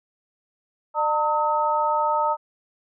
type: tone cluster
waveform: sine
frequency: 601 / 908 / 1273 Hz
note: D5 / A#5 / D#6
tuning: +40 / -46 / +39 cents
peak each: -26 / -21 / -25 dBFS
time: 0.94-2.37 s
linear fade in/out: 50 ms
effects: none